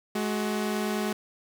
sawtooth tone pair together, 211.8 / 374.1 Hz, G#3 / F#4, +34 / +19 cents, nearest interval minor seventh, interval 985 cents, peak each -24 / -28 dBFS, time 0.15-1.13 s, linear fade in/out 5 ms, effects none

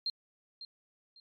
sine tone with echo, 4186 Hz, C8, in tune, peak -30 dBFS, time 0.06-0.1 s, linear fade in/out 2 ms, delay 550 ms, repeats 2, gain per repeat -12 dB, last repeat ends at 1.2 s, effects MP3 64 kbps

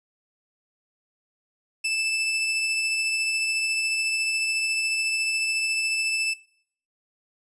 sawtooth tone with tremolo, 2637 Hz, E7, in tune, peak -19 dBFS, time 1.84-6.34 s, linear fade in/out 10 ms, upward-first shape triangle, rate 14 Hz, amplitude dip 30%, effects noise-tail reverb RT60 0.6 s tail -20 dB re dry + resampled to 24000 Hz

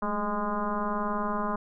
sine tone with frequency modulation, 622.3 Hz, D#5, in tune, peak -26 dBFS, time 0.02-1.56 s, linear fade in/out 5 ms, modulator 204 Hz, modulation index 3.2, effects none

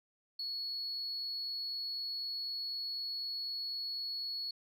sine tone, 4372 Hz, C#8, 25 cents flat, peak -35 dBFS, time 0.39-4.51 s, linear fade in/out 5 ms, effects tanh soft clip ceiling -33 dBFS

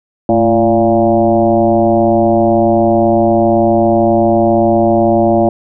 sine tone with frequency modulation, 458.2 Hz, A#4, 30 cents flat, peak -7 dBFS, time 0.29-5.49 s, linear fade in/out 2 ms, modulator 118 Hz, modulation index 2.5, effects none

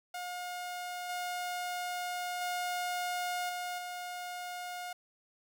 sawtooth tone with level steps, 716 Hz, F5, 43 cents sharp, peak -34 / -31 / -29 / -32 / -35 dBFS, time 0.14-4.93 s, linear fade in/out 5 ms, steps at 1.09 / 2.41 / 3.49 / 3.78 s, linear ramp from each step 5 ms, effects none

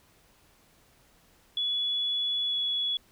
sine tone with pitch glide, 3405 to 3385 Hz, G#7 to G#7, +42 to +32 cents, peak -26 dBFS, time 1.57-2.97 s, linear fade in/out 2 ms, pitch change -10 cents, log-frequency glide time 2.47-2.55 s, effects pink hiss -62 dBFS RMS until 3.11 s

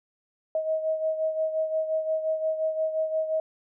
sine beating tone pair, 632 / 637.7 Hz, D#5 / D#5, +27 / +42 cents, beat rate 5.7 Hz, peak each -25 / -32 dBFS, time 0.55-3.4 s, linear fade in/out 2 ms, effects none

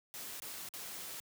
white noise with dropouts, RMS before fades -45 dBFS, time 0.14-1.2 s, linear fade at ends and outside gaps 0 ms, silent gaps 0.4-0.421 / 0.688-0.738 s, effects high-pass 100 Hz 12 dB/octave

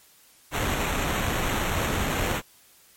pink noise with sample-and-hold, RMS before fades -26 dBFS, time 0.51-2.42 s, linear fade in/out 50 ms, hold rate 4900 Hz, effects white hiss -56 dBFS RMS until 2.96 s + MP3 64 kbps

